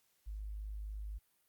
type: tone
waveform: sine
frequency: 51.91 Hz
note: G#1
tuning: in tune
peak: -40 dBFS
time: 0.26-1.19 s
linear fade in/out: 20 ms
effects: white hiss -75 dBFS RMS until 1.48 s + Opus 48 kbps